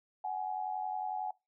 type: tone pair together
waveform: sine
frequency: 748 / 839 Hz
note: F#5 / G#5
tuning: +19 / +17 cents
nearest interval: major second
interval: 198 cents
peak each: -36 / -37 dBFS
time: 0.24-1.31 s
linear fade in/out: 5 ms
effects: noise-tail reverb RT60 0.2 s tail -20 dB re dry